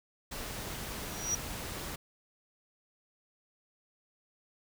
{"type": "noise", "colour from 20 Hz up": "pink", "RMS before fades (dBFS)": -40, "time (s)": [0.31, 1.96], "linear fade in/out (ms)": 10}
{"type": "tone with exponential growth", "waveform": "sine", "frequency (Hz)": 5790, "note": "F#8", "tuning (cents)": -38, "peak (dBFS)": -26, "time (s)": [1.02, 1.35], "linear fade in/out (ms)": 5, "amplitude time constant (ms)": 71}
{"effects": []}